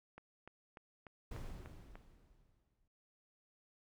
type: click train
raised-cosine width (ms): 0.5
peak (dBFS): -37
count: 7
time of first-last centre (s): 0.18-1.955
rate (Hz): 3.38
type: noise with exponential decay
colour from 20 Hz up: brown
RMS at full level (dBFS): -42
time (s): 1.31-2.88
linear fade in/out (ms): 5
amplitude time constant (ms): 340
effects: none